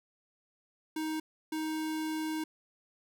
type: tone bursts at uneven times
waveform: square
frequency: 313.6 Hz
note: D#4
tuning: 14 cents sharp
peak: -33 dBFS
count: 2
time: 0.96-1.2 / 1.52-2.44 s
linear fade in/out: 5 ms
effects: none